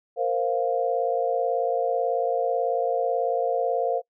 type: chord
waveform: sine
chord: Bb suspended second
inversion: none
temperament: just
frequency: 466.2 / 524.4 / 699.2 Hz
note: Bb4 / C5 / F5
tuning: 0 / +4 / +2 cents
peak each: -26 dBFS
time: 0.16-4.02 s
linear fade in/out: 50 ms
effects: noise-tail reverb RT60 0.1 s tail -22 dB re dry